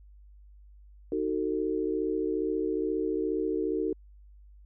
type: chord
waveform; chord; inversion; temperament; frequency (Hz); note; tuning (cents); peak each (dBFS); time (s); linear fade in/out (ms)
sine; D# diminished; none; just; 311.1 / 373.4 / 448; D#4 / F#4 / A4; 0 / +16 / +31; -31; 1.12-3.93; 2
effects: added 50 Hz sine -50 dBFS peak until 4.65 s